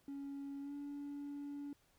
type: tone with pitch glide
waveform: triangle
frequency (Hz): 279.2 to 286.1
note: C#4 to D4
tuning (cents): +13 to -45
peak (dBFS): -40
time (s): 0.08-1.73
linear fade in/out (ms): 2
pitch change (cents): +42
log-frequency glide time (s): 0.61-0.73
effects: tanh soft clip ceiling -38 dBFS + pink hiss -73 dBFS RMS until 1.98 s